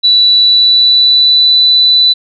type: tone with pitch glide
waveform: sine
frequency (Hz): 3952 to 3982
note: B7 to B7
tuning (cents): 0 to +14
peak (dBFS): -4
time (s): 0.03-2.14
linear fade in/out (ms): 20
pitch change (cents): +14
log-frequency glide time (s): 0.41-1.58
effects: none